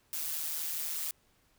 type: noise with amplitude modulation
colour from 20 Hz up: blue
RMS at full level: -33 dBFS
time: 0.13-1.11 s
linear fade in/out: 0 ms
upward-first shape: sine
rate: 156 Hz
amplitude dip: 60%
effects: pink hiss -69 dBFS RMS until 1.58 s